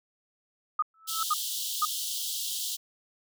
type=tone bursts; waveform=sine; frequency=1232 Hz; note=D#6; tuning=17 cents flat; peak=-22 dBFS; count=3; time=0.79-1.852 s; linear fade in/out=5 ms; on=34 ms; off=480 ms
type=tone with exponential growth; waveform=sine; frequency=1310 Hz; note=E6; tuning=11 cents flat; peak=-25 dBFS; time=0.94-1.23 s; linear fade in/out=2 ms; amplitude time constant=62 ms
type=high-pass noise; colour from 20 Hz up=pink; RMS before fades=-33 dBFS; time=1.07-2.77 s; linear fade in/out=20 ms; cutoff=3000 Hz; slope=96 dB/octave
effects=none

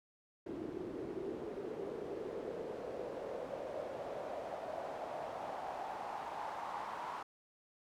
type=noise with band-pass filter sweep; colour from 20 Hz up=pink; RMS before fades=-43 dBFS; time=0.46-7.23 s; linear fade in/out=5 ms; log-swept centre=330 to 980 Hz; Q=4; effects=none

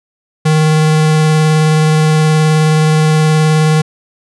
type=tone with vibrato; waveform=square; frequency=155.6 Hz; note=D#3; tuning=in tune; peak=-8 dBFS; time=0.45-3.82 s; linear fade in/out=10 ms; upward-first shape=square; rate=19 Hz; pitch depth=9 cents each way; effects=resampled to 24000 Hz

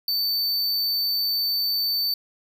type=tone; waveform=square; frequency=4549 Hz; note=C#8; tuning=44 cents sharp; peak=-22 dBFS; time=0.08-2.14 s; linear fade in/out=2 ms; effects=10-bit

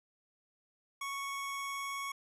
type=tone with vibrato; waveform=25% pulse; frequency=1108.7 Hz; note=C#6; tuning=in tune; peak=-33 dBFS; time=1.01-2.12 s; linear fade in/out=5 ms; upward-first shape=sine; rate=19 Hz; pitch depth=8 cents each way; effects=resampled to 32000 Hz

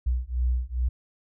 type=beating tone pair; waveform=sine; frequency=60.6 / 63 Hz; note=B1 / B1; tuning=-32 / +35 cents; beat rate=2.4 Hz; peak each=-26 dBFS; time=0.06-0.89 s; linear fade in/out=10 ms; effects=none

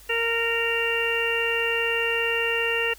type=harmonic tone; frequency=462.5 Hz; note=A#4; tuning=14 cents flat; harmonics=1 / 2 / 3 / 4 / 5 / 6; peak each=-27 / -35 / -34 / -28 / -35 / -25 dBFS; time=0.09-2.94 s; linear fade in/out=10 ms; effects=added 50 Hz sine -50 dBFS peak until 2.98 s + white hiss -50 dBFS RMS until 2.98 s

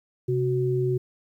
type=tone pair together; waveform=sine; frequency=130.57 / 370 Hz; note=C3 / F#4; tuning=-3 / 0 cents; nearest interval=octave + tritone; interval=1803 cents; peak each=-24 / -24 dBFS; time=0.28-0.98 s; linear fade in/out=10 ms; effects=10-bit

